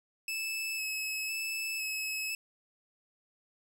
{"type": "tone with vibrato", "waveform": "sawtooth", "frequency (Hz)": 2600, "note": "E7", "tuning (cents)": -24, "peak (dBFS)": -30, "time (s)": [0.28, 2.35], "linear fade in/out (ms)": 2, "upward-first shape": "square", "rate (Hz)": 0.99, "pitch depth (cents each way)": 15, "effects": []}